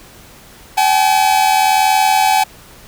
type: tone pair together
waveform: 45% pulse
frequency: 768.9 / 850 Hz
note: G5 / G#5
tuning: -34 / +40 cents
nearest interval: major second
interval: 174 cents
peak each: -13 dBFS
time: 0.77-2.44 s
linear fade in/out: 10 ms
effects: pink hiss -41 dBFS RMS until 2.87 s